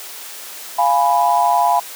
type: chord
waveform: sine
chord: F diminished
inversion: none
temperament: equal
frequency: 698.5 / 830.6 / 987.8 Hz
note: F5 / Ab5 / Cb6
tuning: 0 / 0 / 0 cents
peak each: -16 dBFS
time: 0.78-1.8 s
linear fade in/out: 10 ms
effects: white hiss -33 dBFS RMS until 1.95 s + high-pass 400 Hz 12 dB/octave